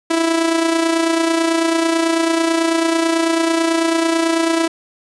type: tone with amplitude modulation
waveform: sawtooth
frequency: 329.6 Hz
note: E4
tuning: in tune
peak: -8 dBFS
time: 0.1-4.68 s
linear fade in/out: 10 ms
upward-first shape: sine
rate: 29.1 Hz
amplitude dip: 50%
effects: resampled to 24000 Hz + 8-bit